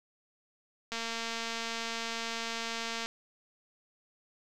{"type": "click train", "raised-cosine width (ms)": 0.2, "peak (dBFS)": -19, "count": 491, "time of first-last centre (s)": [0.92, 3.06], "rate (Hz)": 229, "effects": []}